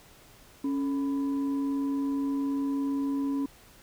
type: tone with frequency modulation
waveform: sine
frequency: 277.2 Hz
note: C#4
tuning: in tune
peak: -26 dBFS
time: 0.64-3.46 s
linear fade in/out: 5 ms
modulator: 718 Hz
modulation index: 0.27
effects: pink hiss -55 dBFS RMS until 3.82 s